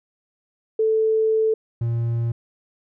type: tone pair in turn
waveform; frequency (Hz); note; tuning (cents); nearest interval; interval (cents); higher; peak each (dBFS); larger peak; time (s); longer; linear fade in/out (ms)
sine / triangle; 440 / 116.75; A4 / A#2; 0 / +3; octave + major seventh; 2297; first; -16 / -18; first; 0.79-1.54 / 1.81-2.32; first; 5
effects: none